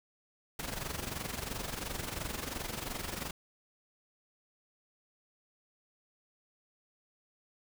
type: noise with amplitude modulation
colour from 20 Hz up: pink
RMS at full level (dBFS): -36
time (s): 0.59-3.31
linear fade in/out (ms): 5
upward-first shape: sine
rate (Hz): 22.9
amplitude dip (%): 70
effects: none